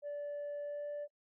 sine tone with pitch glide, 581 to 585 Hz, D5 to D5, -19 to -7 cents, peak -36 dBFS, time 0.02-1.08 s, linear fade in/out 50 ms, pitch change +12 cents, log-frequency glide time 0.62-0.89 s, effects noise-tail reverb RT60 0.1 s tail -25 dB re dry + tanh soft clip ceiling -37 dBFS

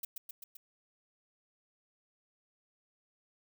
violet noise with echo, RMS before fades -38 dBFS, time 0.03-0.05 s, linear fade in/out 5 ms, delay 130 ms, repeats 4, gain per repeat -3 dB, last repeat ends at 0.57 s, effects none

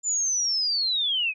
sine linear sweep, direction down, 7150 to 2452 Hz, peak -22 dBFS, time 0.03-1.34 s, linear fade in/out 50 ms, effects none

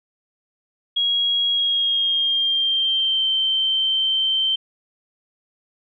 sine tone with pitch glide, 3300 to 3115 Hz, G#7 to G7, -12 to -12 cents, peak -17 dBFS, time 0.96-4.56 s, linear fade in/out 10 ms, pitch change -100 cents, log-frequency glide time 1.53-3.26 s, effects none

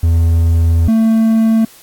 triangle tone pair in turn, 83.1 / 223.4 Hz, E2 / A3, +15 / +27 cents, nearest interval octave + perfect fourth, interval 1712 cents, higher second, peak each -6 dBFS, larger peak neither, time 0.03-0.88 / 0.88-1.65 s, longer first, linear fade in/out 5 ms, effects white hiss -42 dBFS RMS until 1.82 s + AAC 64 kbps

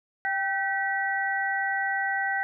sine tone cluster, 785 / 1535 / 1937 Hz, G5 / G6 / B6, +2 / -37 / -34 cents, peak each -29 dBFS, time 0.25-2.43 s, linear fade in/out 0 ms, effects none

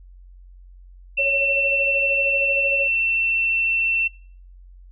sine tone, 2693 Hz, E7, 36 cents sharp, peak -18 dBFS, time 1.17-4.08 s, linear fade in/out 10 ms
sine tone with tremolo, 555 Hz, C#5, 2 cents sharp, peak -22 dBFS, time 1.18-2.88 s, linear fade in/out 20 ms, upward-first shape sine, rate 13 Hz, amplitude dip 65%
effects noise-tail reverb RT60 0.5 s tail -25 dB re dry + added 45 Hz sine -42 dBFS peak until 4.91 s

